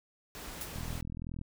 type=noise; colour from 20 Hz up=pink; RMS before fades=-44 dBFS; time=0.35-1.01 s; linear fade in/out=0 ms
type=noise with exponential decay; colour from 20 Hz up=blue; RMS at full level=-35 dBFS; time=0.61-0.73 s; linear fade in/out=2 ms; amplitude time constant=26 ms
type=click train; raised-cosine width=5 ms; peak=-28 dBFS; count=28; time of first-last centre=0.76-1.414 s; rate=41.3 Hz
effects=none